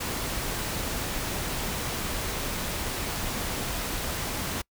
pink noise, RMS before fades -31 dBFS, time 0-4.62 s, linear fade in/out 10 ms, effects noise-tail reverb RT60 0.1 s tail -26 dB re dry

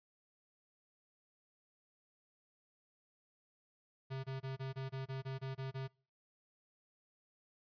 square tone bursts, 133.3 Hz, C3, 33 cents sharp, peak -40 dBFS, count 11, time 4.1-5.88 s, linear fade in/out 20 ms, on 140 ms, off 24 ms, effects noise-tail reverb RT60 0.4 s tail -26 dB re dry + resampled to 11025 Hz

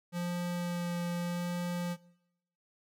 square tone with vibrato, 174.6 Hz, F3, in tune, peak -33 dBFS, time 0.12-1.97 s, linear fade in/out 50 ms, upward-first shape sine, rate 0.82 Hz, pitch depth 9 cents each way, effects noise-tail reverb RT60 0.9 s tail -23 dB re dry

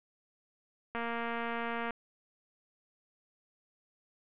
click train, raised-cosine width 0.5 ms, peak -22 dBFS, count 224, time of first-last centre 0.95-1.907 s, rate 233 Hz, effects resampled to 8000 Hz + 10-bit

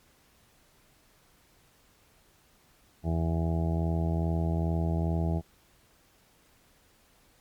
harmonic tone, 82.41 Hz, E2, in tune, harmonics 1 / 2 / 3 / 4 / 5 / 6 / 7 / 8 / 9 / 10, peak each -28 / -29 / -42 / -37 / -41 / -48 / -48 / -39 / -47 / -44 dBFS, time 3.03-5.42 s, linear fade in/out 50 ms, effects pink hiss -63 dBFS RMS until 7.4 s + MP3 96 kbps

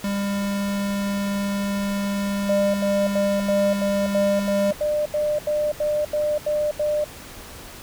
square tone, 200 Hz, G3, 35 cents sharp, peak -23 dBFS, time 0.04-4.71 s, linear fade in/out 2 ms
sine tone bursts, 599 Hz, D5, 34 cents sharp, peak -19 dBFS, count 14, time 2.49-7.043 s, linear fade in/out 5 ms, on 250 ms, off 81 ms
effects pink hiss -40 dBFS RMS until 7.82 s

